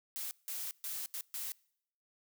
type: noise bursts at uneven times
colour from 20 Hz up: blue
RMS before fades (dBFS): -40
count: 5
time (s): 0.16-0.31 / 0.48-0.71 / 0.84-1.06 / 1.14-1.21 / 1.34-1.52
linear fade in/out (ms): 0
effects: noise-tail reverb RT60 0.7 s tail -25 dB re dry